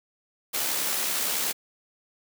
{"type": "noise with amplitude modulation", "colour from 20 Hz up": "white", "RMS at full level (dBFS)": -26, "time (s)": [0.53, 1.53], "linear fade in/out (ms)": 20, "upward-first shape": "sine", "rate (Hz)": 70.7, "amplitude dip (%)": 30, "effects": ["high-pass 200 Hz 12 dB/octave"]}